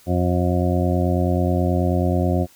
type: harmonic tone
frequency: 89.3 Hz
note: F2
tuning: 39 cents sharp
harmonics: 1 / 2 / 3 / 4 / 6 / 7 / 8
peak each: -20 / -23 / -25 / -26 / -28 / -28 / -29 dBFS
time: 0.06-2.47 s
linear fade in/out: 50 ms
effects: white hiss -52 dBFS RMS until 2.55 s